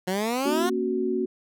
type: exponential sweep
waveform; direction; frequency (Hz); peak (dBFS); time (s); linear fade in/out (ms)
15% pulse; up; 179.3 to 370; -18; 0.07-0.7; 10
type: chord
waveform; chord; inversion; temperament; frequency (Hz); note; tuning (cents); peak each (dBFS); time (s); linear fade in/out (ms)
sine; F# major; first; equal with one note detuned; 233.1 / 272.4 / 370; A#3 / C#4 / F#4; 0 / -30 / 0; -29 / -30 / -25; 0.45-1.26; 10
effects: none